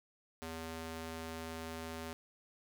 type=tone with high-pass filter; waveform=square; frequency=81.4 Hz; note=E2; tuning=21 cents flat; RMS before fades=-44 dBFS; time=0.42-2.13 s; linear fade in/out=0 ms; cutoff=190 Hz; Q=0.51; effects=none